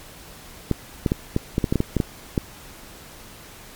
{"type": "clicks", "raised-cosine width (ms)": 3, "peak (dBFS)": -6, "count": 12, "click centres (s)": [0.713, 1.062, 1.119, 1.364, 1.581, 1.642, 1.725, 1.757, 1.804, 1.967, 2.002, 2.378], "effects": ["pink hiss -43 dBFS RMS until 3.75 s", "MP3 96 kbps"]}